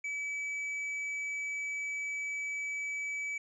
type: tone with hard clipping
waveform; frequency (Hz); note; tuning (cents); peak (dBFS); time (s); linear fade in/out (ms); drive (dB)
sine; 2292; D7; -43; -35; 0.04-3.38; 5; 4
effects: resampled to 32000 Hz